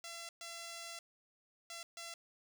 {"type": "tone bursts at uneven times", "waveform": "5% pulse", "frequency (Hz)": 677, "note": "E5", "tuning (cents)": 46, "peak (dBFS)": -34, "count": 4, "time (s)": [[0.04, 0.29], [0.41, 0.99], [1.7, 1.83], [1.97, 2.14]], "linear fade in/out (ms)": 2, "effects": []}